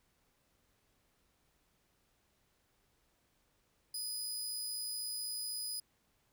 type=tone; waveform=20% pulse; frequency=4978 Hz; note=D#8; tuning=in tune; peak=-32 dBFS; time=3.94-5.8 s; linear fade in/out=5 ms; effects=pink hiss -75 dBFS RMS until 6.32 s